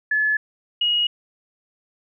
sine tone pair in turn, 1718 / 2889 Hz, A6 / F#7, -42 / -42 cents, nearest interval major sixth, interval 900 cents, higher second, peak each -17 dBFS, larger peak neither, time 0.11-0.37 / 0.81-1.07 s, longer neither, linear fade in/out 5 ms, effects none

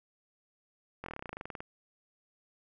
slowing click train, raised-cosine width 0.5 ms, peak -25 dBFS, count 17, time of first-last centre 1.04-1.605 s, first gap 22 ms, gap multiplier 1.06, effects none

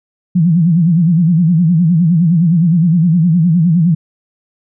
sine tone with vibrato, 168.7 Hz, E3, 40 cents sharp, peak -7 dBFS, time 0.35-3.95 s, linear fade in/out 10 ms, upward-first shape sine, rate 9.7 Hz, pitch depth 140 cents each way, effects none

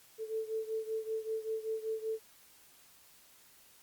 sine beating tone pair, 440 / 445.2 Hz, A4 / A4, 0 / +20 cents, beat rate 5.2 Hz, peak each -36 / -39 dBFS, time 0.18-2.2 s, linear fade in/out 50 ms, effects white hiss -61 dBFS RMS until 3.82 s + Opus 48 kbps

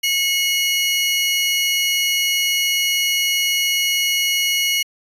sawtooth tone pair together, 2181 / 2908 Hz, C#7 / F#7, -29 / -31 cents, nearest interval perfect fourth, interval 498 cents, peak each -17 / -15 dBFS, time 0.03-4.83 s, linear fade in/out 10 ms, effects resampled to 32000 Hz

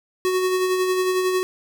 square tone with tremolo, 370 Hz, F#4, in tune, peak -18 dBFS, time 0.25-1.43 s, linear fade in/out 0 ms, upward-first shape sine, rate 11 Hz, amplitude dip 35%, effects none

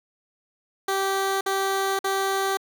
15% pulse tone bursts, 388.8 Hz, G4, 14 cents flat, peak -16 dBFS, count 3, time 0.88-2.572 s, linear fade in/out 5 ms, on 530 ms, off 51 ms, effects none

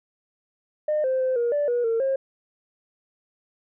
sine tone with pitch steps, 607 / 521 / 517 / 474.5 / 583 / 482.9 / 455.7 / 537 Hz, D#5 / C5 / C5 / A#4 / D5 / B4 / A#4 / C5, -43 / -7 / -21 / +31 / -13 / -39 / -39 / +45 cents, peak -19 dBFS, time 0.88-2.16 s, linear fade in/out 5 ms, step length 160 ms, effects tanh soft clip ceiling -17 dBFS

